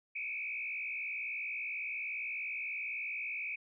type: tone with frequency modulation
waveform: sine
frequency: 2400 Hz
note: D7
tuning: 37 cents sharp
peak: -36 dBFS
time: 0.15-3.56 s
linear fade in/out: 10 ms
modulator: 60.6 Hz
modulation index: 2.7
effects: none